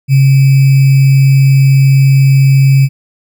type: tone with sample-and-hold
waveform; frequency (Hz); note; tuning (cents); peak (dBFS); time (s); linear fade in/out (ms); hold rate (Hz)
sine; 135.7; C#3; -36; -3; 0.08-2.89; 50; 2450
effects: none